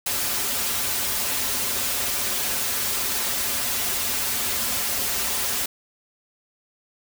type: noise with comb filter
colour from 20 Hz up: white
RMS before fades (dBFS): -25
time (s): 0.06-5.66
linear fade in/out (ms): 5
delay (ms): 6.3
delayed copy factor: -0.95
effects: none